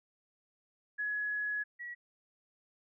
sine tone pair in turn, 1686 / 1925.4 Hz, G#6 / B6, +26 / -45 cents, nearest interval major second, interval 229 cents, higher second, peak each -32 / -40 dBFS, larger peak first, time 0.98-1.64 / 1.79-1.95 s, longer first, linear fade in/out 20 ms, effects none

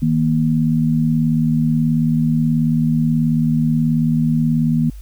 sine tone pair together, 157.5 / 236 Hz, D#3 / A#3, +21 / +22 cents, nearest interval perfect fifth, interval 701 cents, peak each -16 dBFS, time 0.02-4.9 s, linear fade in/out 5 ms, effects added 50 Hz sine -31 dBFS peak until 5.01 s + white hiss -52 dBFS RMS until 5.01 s

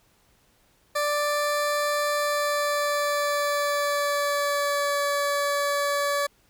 20% pulse tone with pitch glide, 587.3 to 571.9 Hz, D5 to D5, 0 to -46 cents, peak -18 dBFS, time 0.95-6.27 s, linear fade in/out 10 ms, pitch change -46 cents, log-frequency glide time 2.16-5.01 s, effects pink hiss -63 dBFS RMS until 6.49 s

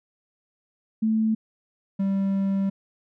sine / triangle tone pair in turn, 220 / 195.32 Hz, A3 / G3, 0 / -6 cents, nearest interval major second, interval 206 cents, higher first, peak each -19 dBFS, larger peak neither, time 1.02-1.35 / 1.99-2.7 s, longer second, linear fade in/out 10 ms, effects none

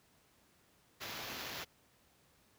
blue noise with sample-and-hold, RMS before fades -44 dBFS, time 1-1.65 s, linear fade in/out 20 ms, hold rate 8820 Hz, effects pink hiss -69 dBFS RMS until 2.58 s + high-pass 60 Hz 12 dB/octave

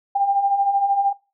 sine beating tone pair, 785 / 798 Hz, G5 / G5, +2 / +31 cents, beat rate 13 Hz, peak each -24 / -17 dBFS, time 0.15-1.13 s, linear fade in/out 10 ms, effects noise-tail reverb RT60 0.3 s tail -21 dB re dry

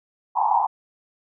white band-pass noise, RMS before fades -20 dBFS, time 0.35-0.67 s, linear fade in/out 20 ms, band 760 to 1000 Hz, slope 96 dB/octave, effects none

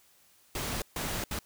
pink noise bursts at uneven times, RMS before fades -34 dBFS, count 3, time 0.55-0.82 / 0.96-1.24 / 1.31-1.39 s, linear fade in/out 2 ms, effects white hiss -63 dBFS RMS until 1.45 s

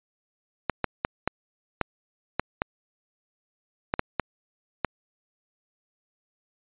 clicks, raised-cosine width 0.5 ms, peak -8 dBFS, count 11, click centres 0.697 / 0.843 / 1.049 / 1.276 / 1.813 / 2.396 / 2.619 / 3.939 / 3.994 / 4.197 / 4.847 s, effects resampled to 8000 Hz

